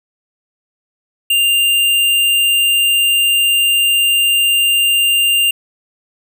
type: tone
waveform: square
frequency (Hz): 2794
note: F7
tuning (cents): 0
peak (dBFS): -11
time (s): 1.3-5.51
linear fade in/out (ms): 5
effects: none